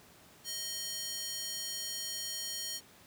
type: tone with high-pass filter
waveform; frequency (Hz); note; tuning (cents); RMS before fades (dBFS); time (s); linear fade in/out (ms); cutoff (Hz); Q
square; 625; D#5; +8; -39; 0.44-2.81; 50; 4500; 1.4
effects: pink hiss -58 dBFS RMS until 3.06 s + high-pass 100 Hz 12 dB/octave